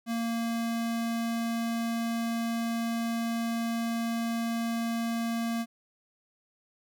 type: tone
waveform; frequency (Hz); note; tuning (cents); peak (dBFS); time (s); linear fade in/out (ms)
square; 230.8; A#3; -17; -29; 0.06-5.66; 50
effects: none